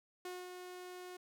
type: tone with ADSR envelope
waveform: sawtooth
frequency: 362.3 Hz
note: F#4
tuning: 36 cents flat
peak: -38 dBFS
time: 0.25-1.17 s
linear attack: 3 ms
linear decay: 220 ms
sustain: -5 dB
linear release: 7 ms
effects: none